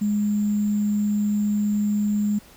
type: tone with sample-and-hold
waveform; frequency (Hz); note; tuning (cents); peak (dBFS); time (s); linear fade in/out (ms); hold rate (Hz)
sine; 207.7; G#3; 0; -19; 0.01-2.39; 10; 7350
effects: pink hiss -50 dBFS RMS until 2.56 s